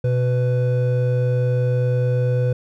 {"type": "tone pair together", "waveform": "triangle", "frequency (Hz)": [124.3, 497.9], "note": ["B2", "B4"], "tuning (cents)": [12, 14], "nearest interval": "2 octaves", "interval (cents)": 2402, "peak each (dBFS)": [-15, -21], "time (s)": [0.04, 2.53], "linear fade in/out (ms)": 5, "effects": []}